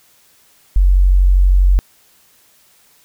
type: tone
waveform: sine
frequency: 46.25 Hz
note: F#1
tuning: in tune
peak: -7 dBFS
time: 0.76-1.79 s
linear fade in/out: 0 ms
effects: white hiss -52 dBFS RMS until 3.04 s